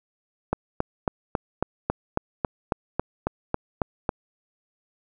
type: click train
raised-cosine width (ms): 1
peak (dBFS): -8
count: 14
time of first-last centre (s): 0.53-4.092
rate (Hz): 3.65
effects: none